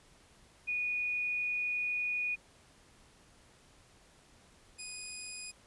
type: tone pair in turn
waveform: sine / 5% pulse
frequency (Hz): 2462 / 2486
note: D#7 / D#7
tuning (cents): -19 / -2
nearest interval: unison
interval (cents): 17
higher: second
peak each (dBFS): -31 / -30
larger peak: second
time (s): 0.67-2.36 / 4.78-5.52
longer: first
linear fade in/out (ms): 20
effects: pink hiss -62 dBFS RMS until 5.66 s + resampled to 24000 Hz